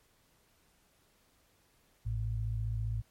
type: tone pair together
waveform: sine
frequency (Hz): 55 / 110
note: A1 / A2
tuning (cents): 0 / 0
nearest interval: octave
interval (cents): 1200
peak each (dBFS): -35 / -33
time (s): 2.05-3.02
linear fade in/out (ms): 20
effects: pink hiss -69 dBFS RMS until 3.1 s + MP3 64 kbps